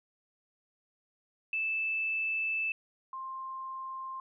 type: tone pair in turn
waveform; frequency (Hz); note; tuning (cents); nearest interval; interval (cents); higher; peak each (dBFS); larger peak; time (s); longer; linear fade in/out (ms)
sine; 2633 / 1054.6; E7 / C6; -3 / +13; octave + major third; 1584; first; -29 / -37; first; 1.53-2.72 / 3.13-4.2; first; 2
effects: none